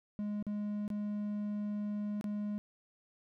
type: tone with dropouts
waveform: triangle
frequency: 207.7 Hz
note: G#3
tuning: in tune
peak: -32 dBFS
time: 0.19-2.58 s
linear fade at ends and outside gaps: 0 ms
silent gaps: 0.426-0.467 / 0.879-0.902 / 2.211-2.242 s
effects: none